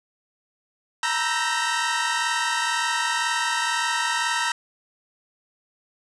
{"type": "tone cluster", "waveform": "sawtooth", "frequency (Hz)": [921, 963, 1321, 1560, 1861], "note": ["A#5", "B5", "E6", "G6", "A#6"], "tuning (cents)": [-21, -44, 3, -9, -3], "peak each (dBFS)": -25, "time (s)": [1.03, 4.52], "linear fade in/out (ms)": 2, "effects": ["resampled to 22050 Hz", "9-bit"]}